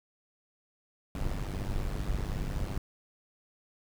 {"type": "noise with amplitude modulation", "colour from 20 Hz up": "brown", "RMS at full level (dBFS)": -29, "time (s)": [1.15, 2.78], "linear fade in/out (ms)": 2, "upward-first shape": "sine", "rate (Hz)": 98.6, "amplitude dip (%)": 80, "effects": []}